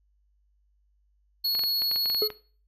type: tone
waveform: square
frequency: 4348 Hz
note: C#8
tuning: 34 cents flat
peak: -24 dBFS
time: 1.44-2.28 s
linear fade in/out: 10 ms
type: clicks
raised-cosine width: 0.3 ms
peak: -22 dBFS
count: 10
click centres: 1.551 / 1.593 / 1.637 / 1.82 / 1.914 / 1.96 / 2.058 / 2.1 / 2.147 / 2.303 s
type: tone with exponential decay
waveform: triangle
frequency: 424.5 Hz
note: G#4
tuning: 38 cents sharp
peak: -19 dBFS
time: 2.22-2.4 s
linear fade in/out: 1 ms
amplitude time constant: 37 ms
effects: noise-tail reverb RT60 0.4 s tail -17 dB re dry + added 50 Hz sine -64 dBFS peak until 2.67 s